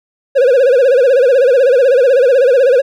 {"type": "tone with vibrato", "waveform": "triangle", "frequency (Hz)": 516, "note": "C5", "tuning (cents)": -24, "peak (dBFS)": -4, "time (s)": [0.35, 2.82], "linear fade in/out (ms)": 20, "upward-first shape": "sine", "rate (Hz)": 16, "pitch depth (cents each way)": 140, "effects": []}